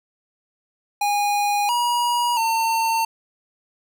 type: tone with pitch steps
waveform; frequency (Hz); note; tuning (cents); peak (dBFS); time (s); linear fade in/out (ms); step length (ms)
square; 820 / 960 / 904; G#5 / B5 / A5; -22 / -49 / +47; -19; 1.01-3.05; 5; 680
effects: none